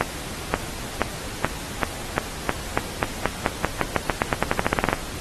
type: accelerating click train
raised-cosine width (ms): 0.5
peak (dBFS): -3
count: 26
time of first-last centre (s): 0.01-4.93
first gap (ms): 530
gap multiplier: 0.9
effects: pink hiss -34 dBFS RMS until 5.2 s + AAC 32 kbps